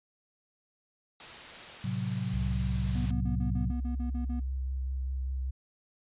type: noise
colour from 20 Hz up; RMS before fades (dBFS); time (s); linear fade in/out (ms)
white; -44; 1.2-3.11; 2
type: chord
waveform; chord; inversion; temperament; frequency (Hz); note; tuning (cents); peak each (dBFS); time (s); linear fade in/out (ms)
sine; F# diminished; first; equal; 110 / 130.81 / 185; A2 / C3 / F#3; 0 / 0 / 0; -34; 1.84-3.71; 5
type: tone with vibrato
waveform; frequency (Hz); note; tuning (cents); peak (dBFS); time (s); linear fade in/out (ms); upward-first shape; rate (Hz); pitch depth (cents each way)
sine; 65.41; C2; 0; -30; 2.33-5.51; 10; triangle; 5.1; 24
type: tone bursts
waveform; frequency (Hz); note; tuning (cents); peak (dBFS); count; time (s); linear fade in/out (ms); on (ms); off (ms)
triangle; 242.5; B3; -31; -32; 10; 2.95-4.401; 10; 110; 39
effects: resampled to 8000 Hz